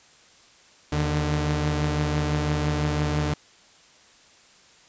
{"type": "tone pair together", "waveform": "sawtooth", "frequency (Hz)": [77.4, 148.84], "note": ["D#2", "D3"], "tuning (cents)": [-9, 24], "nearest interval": "major seventh", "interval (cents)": 1133, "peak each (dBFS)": [-23, -20], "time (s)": [0.92, 3.34], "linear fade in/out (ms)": 5, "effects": ["white hiss -54 dBFS RMS until 4.88 s", "resampled to 16000 Hz"]}